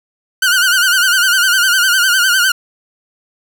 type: tone with vibrato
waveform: sawtooth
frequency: 1480 Hz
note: F#6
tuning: in tune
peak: -6 dBFS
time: 0.42-2.52 s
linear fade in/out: 5 ms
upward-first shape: sine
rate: 9.9 Hz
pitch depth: 96 cents each way
effects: none